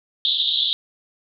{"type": "band-pass noise", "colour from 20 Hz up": "pink", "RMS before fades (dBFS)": -21, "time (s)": [0.25, 0.73], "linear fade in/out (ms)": 0, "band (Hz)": [3300, 3900], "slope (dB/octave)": 96, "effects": []}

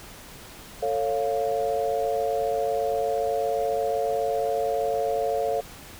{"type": "chord", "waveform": "sine", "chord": "A augmented", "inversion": "none", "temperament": "equal with one note detuned", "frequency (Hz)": [446.4, 554.4, 698.5], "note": ["A4", "C#5", "E#5"], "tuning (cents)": [25, 0, 0], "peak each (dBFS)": -27, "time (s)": [0.82, 5.61], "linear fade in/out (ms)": 10, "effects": ["pink hiss -44 dBFS RMS until 5.99 s"]}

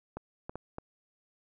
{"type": "clicks", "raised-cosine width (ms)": 1, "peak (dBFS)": -24, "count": 4, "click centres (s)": [0.17, 0.495, 0.556, 0.784], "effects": []}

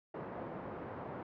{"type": "band-pass noise", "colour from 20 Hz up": "white", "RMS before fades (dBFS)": -44, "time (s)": [0.14, 1.23], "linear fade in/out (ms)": 5, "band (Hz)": [100, 750], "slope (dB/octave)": 12, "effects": ["low-pass 2000 Hz 12 dB/octave"]}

